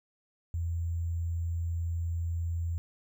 sine tone with sample-and-hold, 84.2 Hz, E2, 37 cents sharp, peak -29 dBFS, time 0.54-2.78 s, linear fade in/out 0 ms, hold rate 7350 Hz, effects none

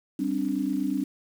sine chord, G suspended fourth, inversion none, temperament equal with one note detuned, 196 / 265.1 / 293.7 Hz, G3 / C4 / D4, 0 / +23 / 0 cents, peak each -31 / -28 / -28 dBFS, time 0.19-1.04 s, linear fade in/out 5 ms, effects 8-bit

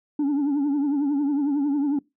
sine tone with vibrato, 285.8 Hz, D4, 47 cents flat, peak -17 dBFS, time 0.19-1.99 s, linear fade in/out 5 ms, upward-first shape triangle, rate 11 Hz, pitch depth 99 cents each way, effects noise-tail reverb RT60 0.2 s tail -22 dB re dry + tanh soft clip ceiling -19 dBFS

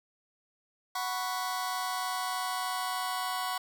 sawtooth chord, F# suspended fourth, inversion none, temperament just, 740 / 986.7 / 1110 Hz, F#5 / B5 / C#6, 0 / -2 / +2 cents, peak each -31 / -33 / -31 dBFS, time 0.95-3.58 s, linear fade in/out 5 ms, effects none

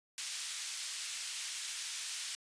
white band-pass noise, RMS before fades -41 dBFS, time 0.18-2.35 s, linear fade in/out 0 ms, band 2200 to 8200 Hz, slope 12 dB/octave, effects resampled to 22050 Hz

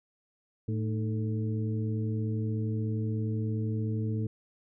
harmonic tone with a mistuned harmonic, 110 Hz, A2, in tune, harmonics 1 / 2 / 3 / 4, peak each -29 / -35 / -39 / -41 dBFS, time 0.68-4.27 s, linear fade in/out 5 ms, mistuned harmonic 3, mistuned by -91 cents, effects none

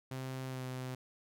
sawtooth tone with pitch glide, 130.81 to 128.41 Hz, C3 to C3, 0 to -32 cents, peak -35 dBFS, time 0.11-0.95 s, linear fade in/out 5 ms, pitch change -32 cents, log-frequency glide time 0.47-0.64 s, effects none

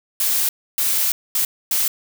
blue noise bursts at uneven times, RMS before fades -19 dBFS, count 4, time 0.2-0.49 / 0.78-1.12 / 1.35-1.45 / 1.71-1.88 s, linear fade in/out 2 ms, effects none

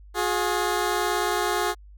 15% pulse tone pair together, 359.3 / 417.6 Hz, F4 / G#4, +49 / +10 cents, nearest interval minor third, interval 261 cents, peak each -19 dBFS, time 0.14-1.75 s, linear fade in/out 50 ms, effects added 50 Hz sine -44 dBFS peak until 1.97 s

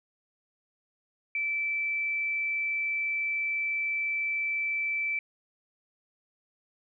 sine tone, 2323 Hz, D7, 20 cents flat, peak -27 dBFS, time 1.35-5.19 s, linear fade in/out 2 ms, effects none

